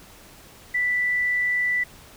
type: tone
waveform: sine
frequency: 1975.5 Hz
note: B6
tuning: in tune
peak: -20 dBFS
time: 0.74-1.84 s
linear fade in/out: 10 ms
effects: pink hiss -48 dBFS RMS until 2.16 s